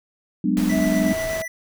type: chord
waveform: sine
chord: G# half-diminished seventh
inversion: third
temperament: just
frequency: 186.89 / 207.7 / 249.2 / 299 Hz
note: F#3 / G#3 / B3 / D4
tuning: +18 / 0 / +16 / +31 cents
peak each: -23 dBFS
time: 0.44-1.13 s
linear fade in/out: 5 ms
type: noise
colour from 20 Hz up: pink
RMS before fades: -32 dBFS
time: 0.57-1.42 s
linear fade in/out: 0 ms
type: tone with tremolo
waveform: square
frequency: 1975.5 Hz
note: B6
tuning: in tune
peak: -29 dBFS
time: 0.69-1.48 s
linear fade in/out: 5 ms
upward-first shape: sine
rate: 8.1 Hz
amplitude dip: 55%
type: tone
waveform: sine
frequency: 648 Hz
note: E5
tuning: 30 cents flat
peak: -24 dBFS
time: 0.7-1.46 s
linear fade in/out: 50 ms
effects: none